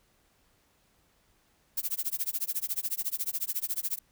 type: noise with tremolo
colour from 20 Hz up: violet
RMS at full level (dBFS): -29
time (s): 1.77-3.99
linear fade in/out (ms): 5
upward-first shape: sine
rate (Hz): 14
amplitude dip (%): 100
effects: pink hiss -68 dBFS RMS until 4.11 s